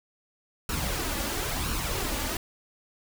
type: noise with flanger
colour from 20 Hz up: pink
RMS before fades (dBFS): -30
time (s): 0.69-2.37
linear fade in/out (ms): 2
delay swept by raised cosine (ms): 0.71 to 3.51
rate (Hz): 0.99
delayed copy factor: +0.55
effects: none